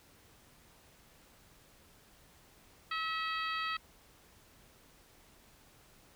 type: harmonic tone with a mistuned harmonic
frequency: 645 Hz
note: E5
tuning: 38 cents flat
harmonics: 2 / 3 / 4 / 5 / 6 / 7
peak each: -36 / -40 / -42 / -44 / -46 / -47 dBFS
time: 2.91-3.77 s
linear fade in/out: 5 ms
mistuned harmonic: 7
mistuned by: +20 cents
effects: pink hiss -62 dBFS RMS until 6.15 s